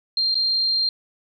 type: tone with dropouts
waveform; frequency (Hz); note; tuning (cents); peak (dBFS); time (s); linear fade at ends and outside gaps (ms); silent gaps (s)
sine; 4186; C8; 0; -18; 0.17-0.89; 2; 0.344-0.353
effects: none